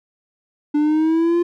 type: exponential sweep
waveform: triangle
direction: up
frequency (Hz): 293.5 to 349.2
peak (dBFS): -12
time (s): 0.74-1.43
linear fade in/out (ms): 10
effects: none